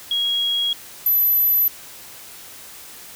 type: tone pair in turn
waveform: sine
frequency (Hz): 3300 / 12014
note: G#7 / F#9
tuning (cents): -12 / +25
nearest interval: octave + minor seventh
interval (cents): 2237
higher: second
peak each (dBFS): -18 / -14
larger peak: second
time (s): 0.11-0.73 / 1.06-1.68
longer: neither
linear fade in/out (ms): 2
effects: white hiss -40 dBFS RMS until 3.15 s